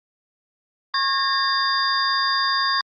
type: tone cluster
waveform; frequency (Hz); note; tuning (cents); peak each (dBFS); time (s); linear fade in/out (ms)
sine; 1089 / 1634 / 1824 / 3624 / 4806; C#6 / G#6 / A#6 / A#7 / D8; -31 / -29 / -38 / -50 / +39; -22 / -27 / -28 / -29 / -23; 0.94-2.81; 2
effects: Opus 32 kbps